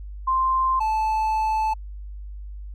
sine / triangle tone pair in turn, 1046.5 / 872.9 Hz, C6 / A5, 0 / -14 cents, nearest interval minor third, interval 314 cents, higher first, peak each -18 dBFS, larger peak neither, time 0.27-0.8 / 0.8-1.74 s, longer second, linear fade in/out 10 ms, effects added 50 Hz sine -33 dBFS peak until 2.74 s

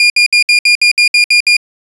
30% pulse tone bursts, 2418 Hz, D7, 50 cents sharp, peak -3 dBFS, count 10, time 0-1.567 s, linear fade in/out 2 ms, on 100 ms, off 63 ms, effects resampled to 22050 Hz

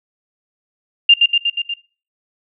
sine tone with echo, 2800 Hz, F7, 4 cents sharp, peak -4 dBFS, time 1.09-1.14 s, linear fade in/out 5 ms, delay 120 ms, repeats 5, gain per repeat -3 dB, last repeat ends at 1.74 s, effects noise-tail reverb RT60 0.4 s tail -22 dB re dry

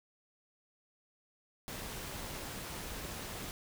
pink noise with amplitude modulation, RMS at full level -41 dBFS, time 1.68-3.51 s, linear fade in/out 0 ms, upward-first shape sine, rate 222 Hz, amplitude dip 40%, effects none

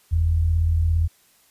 sine tone pair together, 45.01 / 82.41 Hz, F#1 / E2, -47 / 0 cents, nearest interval minor seventh, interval 1047 cents, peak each -25 / -17 dBFS, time 0.11-1.08 s, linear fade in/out 20 ms, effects white hiss -58 dBFS RMS until 1.5 s + resampled to 32000 Hz

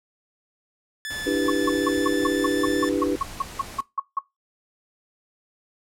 sawtooth tone with pitch glide, 1739 to 1759.2 Hz, A6 to A6, -21 to -1 cents, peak -26 dBFS, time 1.05-2.89 s, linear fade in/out 0 ms, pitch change +20 cents, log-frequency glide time 1.41-2.76 s
pink noise, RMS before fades -39 dBFS, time 1.1-3.81 s, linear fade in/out 5 ms
sine chord, E minor seventh, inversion third, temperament equal, 293.7 / 329.6 / 392 / 493.9 Hz, D4 / E4 / G4 / B4, 0 / 0 / 0 / 0 cents, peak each -23 / -27 / -27 / -27 dBFS, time 1.26-3.16 s, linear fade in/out 10 ms
sine tone bursts, 1100 Hz, C#6, 14 cents flat, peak -20 dBFS, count 15, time 1.48-4.19 s, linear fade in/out 5 ms, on 22 ms, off 170 ms
effects noise-tail reverb RT60 0.2 s tail -18 dB re dry + low-pass 12000 Hz 12 dB/octave

